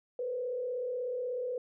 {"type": "tone with frequency modulation", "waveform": "sine", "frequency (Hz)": 497.2, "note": "B4", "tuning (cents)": 12, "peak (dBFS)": -32, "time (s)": [0.19, 1.58], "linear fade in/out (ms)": 2, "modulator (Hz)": 36.4, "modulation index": 0.62, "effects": []}